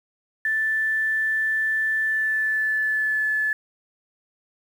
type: tone with pitch glide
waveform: sine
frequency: 1760 to 1728.8 Hz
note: A6 to A6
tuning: 0 to -31 cents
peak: -20 dBFS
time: 0.45-3.53 s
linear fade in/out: 2 ms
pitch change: -31 cents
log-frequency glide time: 2.03-3.29 s
effects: 8-bit